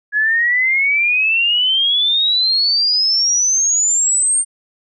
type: exponential sweep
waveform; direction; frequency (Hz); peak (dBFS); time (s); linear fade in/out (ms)
sine; up; 1676 to 8830; -12; 0.12-4.45; 50
effects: none